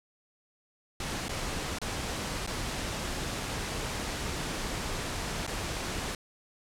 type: noise with dropouts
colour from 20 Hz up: pink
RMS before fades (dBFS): -34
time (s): 1-6.15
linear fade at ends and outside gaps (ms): 2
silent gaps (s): 1.284-1.292 / 1.786-1.815 / 2.465-2.474 / 5.467-5.475
effects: low-pass 9000 Hz 12 dB/octave